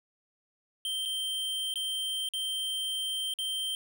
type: tone with dropouts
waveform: square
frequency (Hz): 3136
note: G7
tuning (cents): 0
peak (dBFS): -31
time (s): 0.85-3.75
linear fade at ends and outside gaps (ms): 1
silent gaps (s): 1.053-1.057 / 1.74-1.757 / 2.288-2.336 / 3.338-3.387
effects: none